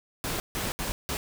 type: noise bursts at uneven times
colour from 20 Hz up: pink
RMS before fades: -31 dBFS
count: 4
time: 0.24-0.4 / 0.55-0.72 / 0.79-0.92 / 1.09-1.17 s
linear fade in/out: 0 ms
effects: none